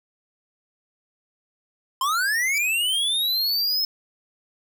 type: linear sweep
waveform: square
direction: up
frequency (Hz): 1022 to 5230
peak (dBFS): -21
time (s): 2.01-3.85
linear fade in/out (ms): 2
type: tone with exponential growth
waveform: sawtooth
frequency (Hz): 4903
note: D#8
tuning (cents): -26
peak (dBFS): -22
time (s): 2.51-2.58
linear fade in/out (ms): 2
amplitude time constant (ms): 15
effects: none